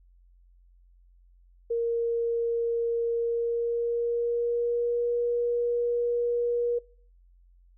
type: tone with pitch glide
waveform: sine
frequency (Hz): 466.2 to 477.6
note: A#4 to A#4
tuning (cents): 0 to +42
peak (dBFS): -24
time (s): 1.7-6.79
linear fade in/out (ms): 10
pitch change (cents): +42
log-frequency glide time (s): 3.15-5.12
effects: noise-tail reverb RT60 0.5 s tail -23 dB re dry + added 44 Hz sine -55 dBFS peak until 7.77 s